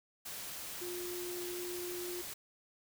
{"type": "tone in noise", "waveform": "sine", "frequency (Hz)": 354.9, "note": "F4", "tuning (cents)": 28, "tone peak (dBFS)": -40, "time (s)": [0.81, 2.22], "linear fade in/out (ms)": 10, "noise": "white", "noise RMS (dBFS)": -44, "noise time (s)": [0.25, 2.34], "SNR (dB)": 1, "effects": []}